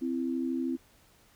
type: tone pair together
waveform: sine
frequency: 259.9 / 332.7 Hz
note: C4 / E4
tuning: -11 / +16 cents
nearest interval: major third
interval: 427 cents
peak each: -30 / -33 dBFS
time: 0.01-0.77 s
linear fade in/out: 20 ms
effects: pink hiss -62 dBFS RMS until 1.35 s